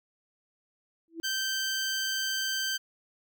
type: tone with exponential growth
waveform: sine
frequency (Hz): 329.6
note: E4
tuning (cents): 0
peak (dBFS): -31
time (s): 1.08-1.2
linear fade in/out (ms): 0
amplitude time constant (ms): 25
type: tone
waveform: 15% pulse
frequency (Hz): 1557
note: G6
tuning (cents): -12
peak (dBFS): -22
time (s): 1.23-2.78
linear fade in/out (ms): 20
effects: none